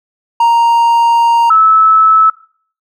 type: tone pair in turn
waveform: triangle / sine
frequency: 932.3 / 1303.9 Hz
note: A#5 / E6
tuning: 0 / -19 cents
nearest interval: tritone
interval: 581 cents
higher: second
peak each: -4 dBFS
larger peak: neither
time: 0.4-1.5 / 1.5-2.3 s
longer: first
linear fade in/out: 5 ms
effects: noise-tail reverb RT60 0.5 s tail -20 dB re dry